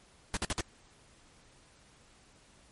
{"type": "noise bursts", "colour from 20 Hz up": "pink", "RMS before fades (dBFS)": -32, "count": 4, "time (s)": [0.34, 0.608], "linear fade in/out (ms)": 0, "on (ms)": 28, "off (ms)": 52, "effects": ["pink hiss -61 dBFS RMS until 2.71 s", "MP3 48 kbps"]}